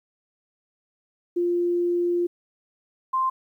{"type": "tone pair in turn", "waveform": "sine", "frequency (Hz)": [349.2, 1046.4], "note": ["F4", "C6"], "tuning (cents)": [0, 0], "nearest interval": "octave + perfect fifth", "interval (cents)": 1900, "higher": "second", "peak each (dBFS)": -20, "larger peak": "neither", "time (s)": [[1.36, 2.27], [3.13, 3.3]], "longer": "first", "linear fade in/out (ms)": 10, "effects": ["10-bit"]}